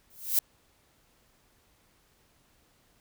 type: noise with exponential growth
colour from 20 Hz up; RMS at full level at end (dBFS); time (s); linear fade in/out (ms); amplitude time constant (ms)
violet; -21; 0.1-0.39; 2; 62
effects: pink hiss -66 dBFS RMS until 3 s